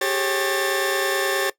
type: tone cluster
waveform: sawtooth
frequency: 391 / 420.6 / 544 / 1776 Hz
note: G4 / G#4 / C#5 / A6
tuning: -4 / +22 / -33 / +16 cents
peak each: -21 / -28 / -21 / -22 dBFS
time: 0.01-1.5 s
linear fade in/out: 5 ms
effects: noise-tail reverb RT60 0.1 s tail -18 dB re dry